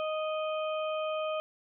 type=harmonic tone; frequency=622.3 Hz; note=D#5; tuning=in tune; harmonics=1 / 2 / 4 / 5; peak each=-31 / -37 / -43 / -45 dBFS; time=0-1.4 s; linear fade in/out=0 ms; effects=none